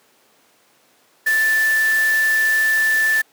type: tone in noise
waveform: sine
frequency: 1760 Hz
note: A6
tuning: in tune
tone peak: -14 dBFS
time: 1.26-3.22 s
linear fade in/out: 10 ms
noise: white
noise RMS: -29 dBFS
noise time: 1.26-3.22 s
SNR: +12 dB
effects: pink hiss -56 dBFS RMS until 3.32 s + high-pass 300 Hz 12 dB/octave